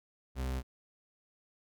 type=tone; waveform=40% pulse; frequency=64.7 Hz; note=C2; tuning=19 cents flat; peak=-32 dBFS; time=0.35-0.63 s; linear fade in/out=50 ms; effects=none